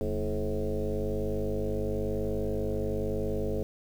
sine tone with frequency modulation, 227.3 Hz, A#3, 43 cents flat, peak -27 dBFS, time 0.01-3.63 s, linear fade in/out 0 ms, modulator 101 Hz, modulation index 3.2, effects 9-bit

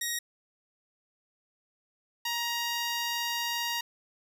10% pulse tone pair in turn, 1885 / 942.5 Hz, A#6 / A#5, +19 / +19 cents, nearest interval octave, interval 1200 cents, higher first, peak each -21 dBFS, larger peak neither, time 0.01-0.19 / 2.25-3.81 s, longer second, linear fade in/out 5 ms, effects none

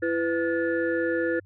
sine tone cluster, 335.7 / 500 / 1434 / 1737 Hz, E4 / B4 / F6 / A6, +32 / +21 / +45 / -23 cents, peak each -26 / -26 / -34 / -31 dBFS, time 0.02-1.4 s, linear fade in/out 10 ms, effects tanh soft clip ceiling -13 dBFS + added 96 Hz sine -50 dBFS peak until 1.45 s

